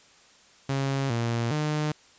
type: tone with pitch steps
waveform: sawtooth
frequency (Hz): 136.6 / 116.9 / 151.6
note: C#3 / A#2 / D#3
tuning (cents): -25 / +5 / -45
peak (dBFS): -21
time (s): 0.69-1.92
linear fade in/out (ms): 5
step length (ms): 410
effects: white hiss -56 dBFS RMS until 2.18 s + resampled to 16000 Hz